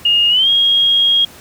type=tone with pitch glide; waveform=sine; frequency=2845 to 3268 Hz; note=F7 to G#7; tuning=+31 to -29 cents; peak=-9 dBFS; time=0.05-1.25 s; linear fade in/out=5 ms; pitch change=+240 cents; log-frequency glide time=0.29-0.49 s; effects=pink hiss -39 dBFS RMS until 1.4 s + high-pass 60 Hz 12 dB/octave